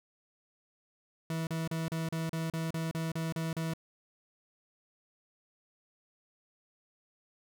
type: tone bursts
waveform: 40% pulse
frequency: 162.6 Hz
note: E3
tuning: 23 cents flat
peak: -31 dBFS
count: 12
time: 1.3-3.736 s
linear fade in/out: 2 ms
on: 170 ms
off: 36 ms
effects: none